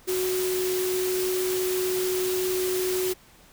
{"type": "tone in noise", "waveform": "sine", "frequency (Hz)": 369.3, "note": "F#4", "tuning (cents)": -3, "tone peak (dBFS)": -24, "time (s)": [0.07, 3.14], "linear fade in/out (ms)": 20, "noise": "white", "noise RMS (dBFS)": -32, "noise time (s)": [0.07, 3.14], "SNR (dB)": 5, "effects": ["pink hiss -54 dBFS RMS until 3.52 s"]}